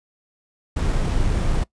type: noise with sample-and-hold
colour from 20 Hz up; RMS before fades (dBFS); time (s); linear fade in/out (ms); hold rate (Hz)
brown; -20; 0.76-1.64; 10; 8820
effects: noise-tail reverb RT60 0.1 s tail -21 dB re dry + resampled to 22050 Hz